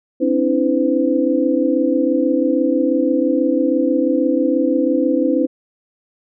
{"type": "tone cluster", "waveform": "sine", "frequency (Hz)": [262.4, 288.5, 324.9, 508], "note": ["C4", "D4", "E4", "B4"], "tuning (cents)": [5, -31, -25, 49], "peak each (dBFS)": -19, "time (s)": [0.2, 5.47], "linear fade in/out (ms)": 20, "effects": []}